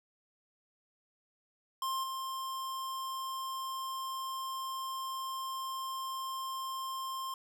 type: tone with level steps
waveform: square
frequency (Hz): 1057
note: C6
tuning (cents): +17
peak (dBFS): -33 / -37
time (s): 1.82-7.34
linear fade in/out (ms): 2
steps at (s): 2.03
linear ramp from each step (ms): 10
effects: none